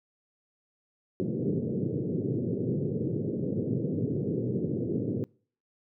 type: band-pass noise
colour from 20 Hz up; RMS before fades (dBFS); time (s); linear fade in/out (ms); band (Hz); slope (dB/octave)
pink; -30; 1.2-5.24; 0; 110 to 470; 48
effects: noise-tail reverb RT60 0.5 s tail -26 dB re dry